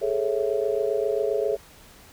sine chord, A major seventh, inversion third, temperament just, 412.5 / 440 / 550 / 660 Hz, G#4 / A4 / C#5 / E5, -12 / 0 / -14 / +2 cents, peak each -26 / -26 / -28 / -31 dBFS, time 0.01-1.57 s, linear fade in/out 20 ms, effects pink hiss -50 dBFS RMS until 2.12 s

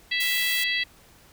harmonic tone, 659.3 Hz, E5, in tune, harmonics 3 / 4 / 5 / 6 / 7, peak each -26 / -30 / -29 / -33 / -35 dBFS, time 0.11-0.84 s, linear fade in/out 10 ms
blue noise, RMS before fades -31 dBFS, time 0.2-0.64 s, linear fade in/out 5 ms
effects pink hiss -54 dBFS RMS until 1.32 s

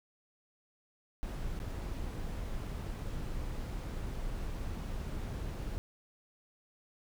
brown noise with dropouts, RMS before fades -38 dBFS, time 1.23-5.78 s, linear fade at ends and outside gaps 0 ms, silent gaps 1.591-1.601 s, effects none

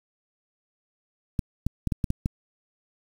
clicks, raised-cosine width 5 ms, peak -12 dBFS, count 7, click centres 1.392 / 1.666 / 1.873 / 1.922 / 2.042 / 2.104 / 2.259 s, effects 7-bit

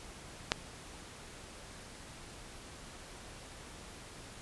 click, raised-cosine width 0.2 ms, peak -9 dBFS, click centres 0.519 s, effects pink hiss -50 dBFS RMS until 4.41 s + resampled to 24000 Hz

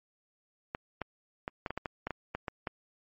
clicks, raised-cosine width 0.5 ms, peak -19 dBFS, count 12, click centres 0.749 / 1.017 / 1.479 / 1.662 / 1.706 / 1.776 / 1.858 / 2.07 / 2.107 / 2.35 / 2.482 / 2.672 s, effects MP3 32 kbps

